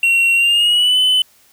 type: tone with pitch glide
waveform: triangle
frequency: 2737 to 3019 Hz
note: F7 to F#7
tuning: -36 to +34 cents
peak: -9 dBFS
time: 0.03-1.22 s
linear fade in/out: 2 ms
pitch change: +170 cents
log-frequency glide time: 0.35-0.98 s
effects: white hiss -52 dBFS RMS until 1.52 s